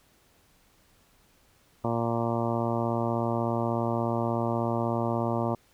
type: harmonic tone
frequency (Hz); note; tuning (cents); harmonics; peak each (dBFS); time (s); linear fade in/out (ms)
116.54; A#2; 0; 1 / 2 / 3 / 4 / 5 / 6 / 7 / 8 / 9 / 10; -31 / -31 / -33 / -37 / -33 / -35 / -39 / -36 / -40 / -40; 1.84-5.55; 5
effects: pink hiss -63 dBFS RMS until 5.73 s